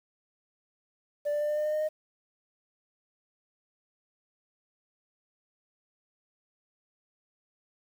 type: tone with pitch steps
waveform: sine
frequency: 586 / 590.4 / 594.9 / 599.4 / 603.9 / 608.4 / 613 / 617.6 Hz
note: D5 / D5 / D5 / D5 / D5 / D#5 / D#5 / D#5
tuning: -4 / +9 / +22 / +35 / +48 / -39 / -26 / -13 cents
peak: -24 dBFS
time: 1.25-1.89 s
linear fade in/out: 20 ms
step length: 80 ms
effects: tanh soft clip ceiling -25 dBFS + 9-bit